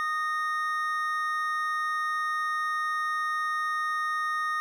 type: tone pair together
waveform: triangle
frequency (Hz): 1238 / 1846.7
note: D#6 / A#6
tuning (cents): -9 / -17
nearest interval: perfect fifth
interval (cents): 692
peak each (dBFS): -26 / -30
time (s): 0-4.6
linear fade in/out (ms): 0
effects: none